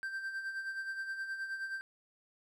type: tone with tremolo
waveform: triangle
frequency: 1568 Hz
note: G6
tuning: in tune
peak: -33 dBFS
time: 0.03-1.81 s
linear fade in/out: 0 ms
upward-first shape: sine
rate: 9.5 Hz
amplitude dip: 55%
effects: none